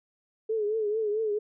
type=tone with vibrato; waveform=sine; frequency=429.3 Hz; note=A4; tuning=43 cents flat; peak=-25 dBFS; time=0.49-1.39 s; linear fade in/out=10 ms; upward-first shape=triangle; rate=4.5 Hz; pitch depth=92 cents each way; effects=none